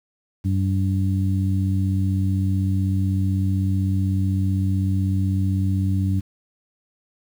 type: harmonic tone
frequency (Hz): 95.9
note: G2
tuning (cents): -37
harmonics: 1 / 2 / 3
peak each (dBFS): -19 / -25 / -29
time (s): 0.44-6.21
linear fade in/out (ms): 20
effects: 8-bit